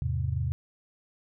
sine chord, E augmented, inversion none, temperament equal with one note detuned, 82.41 / 104.85 / 130.81 Hz, E2 / G#2 / B#2, 0 / +17 / 0 cents, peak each -30 / -32 / -30 dBFS, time 0.02-0.52 s, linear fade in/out 0 ms, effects none

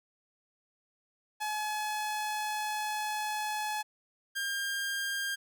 sawtooth tone pair in turn, 850 / 1604.6 Hz, G#5 / G6, +40 / +40 cents, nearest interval major seventh, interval 1100 cents, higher second, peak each -28 dBFS, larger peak neither, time 1.4-3.83 / 4.35-5.36 s, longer first, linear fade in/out 20 ms, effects none

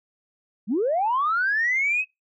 sine linear sweep, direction up, 175.7 to 2595 Hz, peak -19 dBFS, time 0.67-2.05 s, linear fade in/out 50 ms, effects noise-tail reverb RT60 0.2 s tail -26 dB re dry + tanh soft clip ceiling -15 dBFS

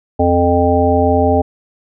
harmonic tone with a mistuned harmonic, 87.31 Hz, F2, in tune, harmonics 1 / 3 / 5 / 7 / 9, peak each -16 / -16 / -16 / -16 / -16 dBFS, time 0.19-1.42 s, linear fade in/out 10 ms, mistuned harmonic 1, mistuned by -44 cents, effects none

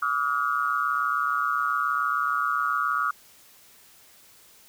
sine tone cluster, 1156 / 1275 / 1422 Hz, D6 / D#6 / F6, -28 / +42 / +31 cents, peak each -27 / -27 / -27 dBFS, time 0.02-3.11 s, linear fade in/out 5 ms, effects white hiss -54 dBFS RMS until 4.68 s

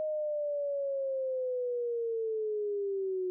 sine linear sweep, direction down, 622.3 to 363.9 Hz, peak -30 dBFS, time 0-3.3 s, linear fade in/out 0 ms, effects none

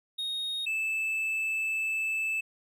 triangle tone pair in turn, 3729 / 2628 Hz, A#7 / E7, 0 / -6 cents, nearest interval tritone, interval 606 cents, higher first, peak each -29 / -26 dBFS, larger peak second, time 0.18-0.66 / 0.66-2.41 s, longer second, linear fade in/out 10 ms, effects none

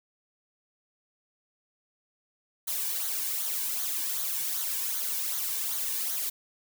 blue noise with flanger, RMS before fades -31 dBFS, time 2.67-6.3 s, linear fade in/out 10 ms, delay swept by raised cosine 0.38 to 1.58 ms, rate 2.6 Hz, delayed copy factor -0.65, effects none

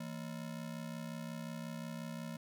square ring-modulated tone, 196.7 Hz, G3, 6 cents sharp, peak -39 dBFS, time 0-2.37 s, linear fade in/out 5 ms, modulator 32.8 Hz, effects none

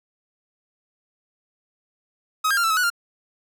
45% pulse tone with pitch steps, 1267 / 1609 / 1392 / 1327 / 1285 / 1472 / 1397 Hz, D#6 / G6 / F6 / E6 / E6 / F#6 / F6, +31 / +45 / -6 / +11 / -45 / -9 / 0 cents, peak -18 dBFS, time 2.44-2.902 s, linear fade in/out 10 ms, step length 66 ms, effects none

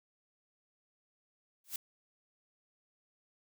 blue noise with exponential growth, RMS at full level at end -33 dBFS, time 1.64-1.76 s, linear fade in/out 2 ms, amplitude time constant 25 ms, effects none

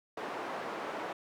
white band-pass noise, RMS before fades -39 dBFS, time 0.17-1.13 s, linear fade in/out 5 ms, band 310 to 1000 Hz, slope 12 dB/octave, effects none

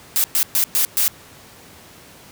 blue noise bursts at uneven times, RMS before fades -17 dBFS, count 5, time 0.16-0.24 / 0.35-0.43 / 0.55-0.64 / 0.75-0.85 / 0.97-1.08 s, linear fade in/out 0 ms, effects pink hiss -44 dBFS RMS until 2.31 s + high-pass 80 Hz 12 dB/octave

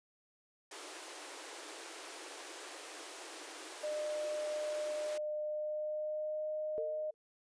pink high-pass noise, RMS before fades -48 dBFS, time 0.71-5.18 s, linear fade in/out 5 ms, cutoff 300 Hz, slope 96 dB/octave
sine tone with pitch glide, 605 to 614.9 Hz, D#5 to D#5, -49 to -21 cents, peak -35 dBFS, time 3.83-7.11 s, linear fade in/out 10 ms, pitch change +28 cents, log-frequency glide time 5.41-6.48 s
sine tone with exponential decay, 452.5 Hz, A4, 48 cents sharp, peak -35 dBFS, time 6.78-7.14 s, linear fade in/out 0 ms, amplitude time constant 78 ms
effects resampled to 22050 Hz

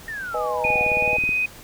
sine exponential sweep, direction down, 1856 to 711 Hz, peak -28 dBFS, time 0.08-0.84 s, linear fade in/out 2 ms
sine chord, G# minor, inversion first, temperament equal, 493.9 / 622.3 / 830.6 Hz, B4 / D#5 / G#5, 0 / 0 / 0 cents, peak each -27 dBFS, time 0.34-1.17 s, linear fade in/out 5 ms
sine tone with pitch glide, 2466 to 2503 Hz, D#7 to D#7, -16 to +10 cents, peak -19 dBFS, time 0.64-1.46 s, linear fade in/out 5 ms, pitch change +26 cents, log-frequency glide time 0.99-1.17 s
click train, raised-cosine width 3 ms, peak -20 dBFS, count 13, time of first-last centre 0.65-1.292 s, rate 18.7 Hz
effects pink hiss -43 dBFS RMS until 1.63 s

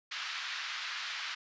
pink band-pass noise, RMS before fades -39 dBFS, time 0.11-1.35 s, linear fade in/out 10 ms, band 1300 to 4900 Hz, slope 24 dB/octave, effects resampled to 16000 Hz

